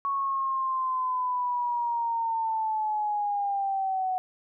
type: linear sweep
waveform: sine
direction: down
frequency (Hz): 1111 to 740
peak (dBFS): -25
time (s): 0.05-4.18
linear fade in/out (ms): 0
effects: none